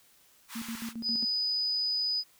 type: high-pass noise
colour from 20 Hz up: pink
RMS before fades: -43 dBFS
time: 0.48-0.94 s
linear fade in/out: 50 ms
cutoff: 940 Hz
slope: 48 dB/octave
type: tone with tremolo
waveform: sine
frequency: 229.1 Hz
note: A#3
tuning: 30 cents flat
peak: -34 dBFS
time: 0.55-1.25 s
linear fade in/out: 10 ms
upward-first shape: square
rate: 7.4 Hz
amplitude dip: 80%
type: tone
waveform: sine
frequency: 4978 Hz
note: D#8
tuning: in tune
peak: -27 dBFS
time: 1.02-2.24 s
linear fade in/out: 50 ms
effects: white hiss -62 dBFS RMS until 2.39 s